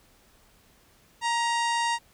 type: harmonic tone with a mistuned harmonic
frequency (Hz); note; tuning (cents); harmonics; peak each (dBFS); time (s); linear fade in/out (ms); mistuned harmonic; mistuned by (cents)
932.3; A#5; 0; 1 / 2 / 3 / 4 / 5 / 6 / 7 / 8 / 9 / 10; -25 / -31 / -35 / -37 / -39 / -41 / -42 / -43 / -44 / -45; 1.21-1.99; 50; 2; +33
effects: pink hiss -60 dBFS RMS until 2.13 s